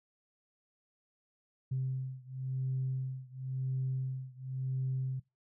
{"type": "beating tone pair", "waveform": "sine", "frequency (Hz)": [130.5, 131.45], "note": ["C3", "C3"], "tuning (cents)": [-4, 8], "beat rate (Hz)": 0.95, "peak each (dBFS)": [-35, -36], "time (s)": [1.71, 5.2], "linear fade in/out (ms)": 10, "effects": ["noise-tail reverb RT60 0.2 s tail -21 dB re dry", "tanh soft clip ceiling -26 dBFS"]}